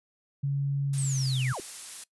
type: tone with pitch glide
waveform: sine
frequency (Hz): 139.9 to 129.03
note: C#3 to C3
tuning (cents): +16 to -24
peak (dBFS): -25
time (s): 0.43-1.53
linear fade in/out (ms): 10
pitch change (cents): -140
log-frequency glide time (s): 0.87-1.42
type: noise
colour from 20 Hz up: blue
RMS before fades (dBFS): -38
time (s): 0.93-2.04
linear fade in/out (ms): 5
type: linear sweep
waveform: sine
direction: down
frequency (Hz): 8680 to 288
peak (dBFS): -33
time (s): 0.98-1.6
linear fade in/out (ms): 0
effects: noise-tail reverb RT60 0.1 s tail -20 dB re dry + resampled to 24000 Hz